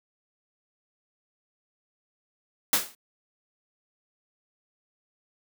white noise with exponential decay, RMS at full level -18 dBFS, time 2.73-2.95 s, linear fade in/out 2 ms, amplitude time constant 47 ms, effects high-pass 150 Hz 12 dB/octave

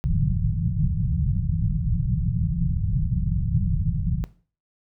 white low-pass noise, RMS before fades -23 dBFS, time 0.04-4.24 s, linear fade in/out 0 ms, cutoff 180 Hz, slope 96 dB/octave, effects noise-tail reverb RT60 0.4 s tail -17 dB re dry

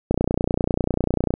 click train, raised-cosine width 2 ms, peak -6 dBFS, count 38, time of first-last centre 0.11-1.339 s, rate 30.1 Hz, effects none

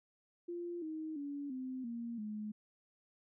sine tone with pitch steps, 346.8 / 314.4 / 285 / 258.3 / 234.2 / 212.3 Hz, F4 / D#4 / C#4 / C4 / A#3 / G#3, -12 / +18 / +48 / -22 / +8 / +38 cents, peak -39 dBFS, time 0.48-2.52 s, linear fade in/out 10 ms, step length 340 ms, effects none

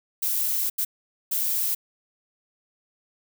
violet noise bursts at uneven times, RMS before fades -25 dBFS, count 3, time 0.22-0.7 / 0.78-0.85 / 1.31-1.75 s, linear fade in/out 10 ms, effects none

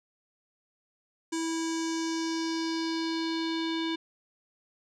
square tone with low-pass filter sweep, 326.8 Hz, E4, 15 cents flat, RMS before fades -31 dBFS, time 1.32-3.96 s, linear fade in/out 10 ms, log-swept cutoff 7400 to 3600 Hz, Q 3.7, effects none

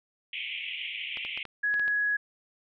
white band-pass noise, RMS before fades -36 dBFS, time 0.33-1.43 s, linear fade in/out 2 ms, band 2100 to 3200 Hz, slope 96 dB/octave
clicks, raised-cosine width 0.3 ms, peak -25 dBFS, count 7, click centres 1.172 / 1.25 / 1.375 / 1.453 / 1.741 / 1.796 / 1.88 s
sine tone, 1674 Hz, G#6, 13 cents sharp, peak -24 dBFS, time 1.63-2.17 s, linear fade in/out 10 ms
effects none

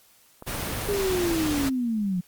click, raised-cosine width 1 ms, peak -25 dBFS, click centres 0.424 s
pink noise, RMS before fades -30 dBFS, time 0.46-1.7 s, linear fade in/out 20 ms
sine linear sweep, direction down, 413.2 to 173.3 Hz, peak -23 dBFS, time 0.88-2.21 s, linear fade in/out 10 ms
effects white hiss -58 dBFS RMS until 2.27 s + Opus 48 kbps

